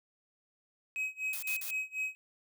triangle tone with tremolo, 2541 Hz, D#7, 36 cents sharp, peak -29 dBFS, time 0.96-2.15 s, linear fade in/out 0 ms, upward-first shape sine, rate 4 Hz, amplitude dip 95%
blue noise bursts, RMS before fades -39 dBFS, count 3, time 1.33-1.708 s, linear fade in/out 2 ms, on 96 ms, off 45 ms
effects none

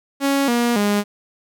sawtooth tone with pitch steps, 277.2 / 238.5 / 205.3 Hz, C#4 / A#3 / G#3, 0 / +40 / -20 cents, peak -12 dBFS, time 0.2-1.04 s, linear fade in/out 50 ms, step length 280 ms, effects none

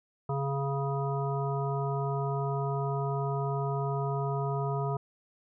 harmonic tone, 138.59 Hz, C#3, in tune, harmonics 1 / 3 / 5 / 7 / 9, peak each -30 / -35 / -37 / -38 / -40 dBFS, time 0.29-4.97 s, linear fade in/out 5 ms, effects none

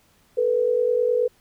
sine tone pair together, 442.6 / 492.1 Hz, A4 / B4, +10 / -6 cents, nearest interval major second, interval 184 cents, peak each -23 / -19 dBFS, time 0.37-1.28 s, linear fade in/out 10 ms, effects pink hiss -60 dBFS RMS until 1.4 s

